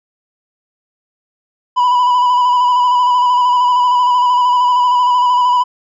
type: tone with vibrato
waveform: triangle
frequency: 987.8 Hz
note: B5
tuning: in tune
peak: -7 dBFS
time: 1.76-5.64 s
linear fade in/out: 20 ms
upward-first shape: square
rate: 13 Hz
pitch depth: 24 cents each way
effects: resampled to 16000 Hz